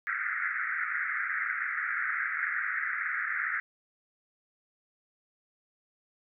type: band-pass noise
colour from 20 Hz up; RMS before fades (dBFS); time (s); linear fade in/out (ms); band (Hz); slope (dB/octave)
white; -32; 0.07-3.6; 0; 1300 to 2100; 96
effects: none